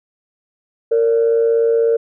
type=tone pair together; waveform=sine; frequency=460.5 / 577 Hz; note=A#4 / D5; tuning=-21 / -31 cents; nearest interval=major third; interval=390 cents; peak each=-11 / -21 dBFS; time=0.91-1.97 s; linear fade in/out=10 ms; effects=tanh soft clip ceiling -6 dBFS